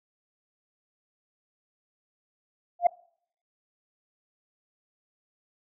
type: tone with exponential growth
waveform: sine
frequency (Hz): 698.5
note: F5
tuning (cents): 0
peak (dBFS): -11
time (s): 2.79-2.87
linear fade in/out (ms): 5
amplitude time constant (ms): 16
effects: noise-tail reverb RT60 0.6 s tail -24 dB re dry + tanh soft clip ceiling -11 dBFS